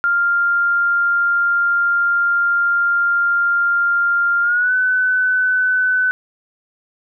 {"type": "tone with pitch glide", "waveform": "sine", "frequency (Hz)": [1396.9, 1505.8], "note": ["F6", "F#6"], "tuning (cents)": [0, 30], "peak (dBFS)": -13, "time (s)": [0.04, 6.11], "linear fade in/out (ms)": 0, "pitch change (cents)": 130, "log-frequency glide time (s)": [4.42, 4.73], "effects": []}